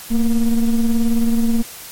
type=ring-modulated tone; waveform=triangle; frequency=119.3 Hz; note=A#2; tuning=41 cents sharp; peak=-7 dBFS; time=0.1-1.63 s; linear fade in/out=20 ms; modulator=110 Hz; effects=white hiss -35 dBFS RMS until 1.91 s + MP3 64 kbps